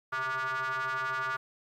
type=ring-modulated tone; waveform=square; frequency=130.4 Hz; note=C3; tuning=5 cents flat; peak=-28 dBFS; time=0.12-1.37 s; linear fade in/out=10 ms; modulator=1310 Hz; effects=low-pass 5000 Hz 12 dB/octave + 11-bit